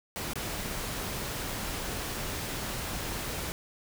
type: noise with dropouts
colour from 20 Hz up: pink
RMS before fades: -35 dBFS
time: 0.16-3.52 s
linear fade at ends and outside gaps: 0 ms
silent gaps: 0.334-0.356 s
effects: none